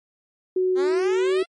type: tone with pitch glide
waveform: sine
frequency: 370 to 376.3 Hz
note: F#4 to F#4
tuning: 0 to +29 cents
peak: -18 dBFS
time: 0.56-1.43 s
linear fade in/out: 5 ms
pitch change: +29 cents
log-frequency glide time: 0.83-1.25 s
type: exponential sweep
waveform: 10% pulse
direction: up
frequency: 254.6 to 694 Hz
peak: -21 dBFS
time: 0.75-1.46 s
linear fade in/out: 50 ms
effects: low-pass 6000 Hz 12 dB/octave + MP3 48 kbps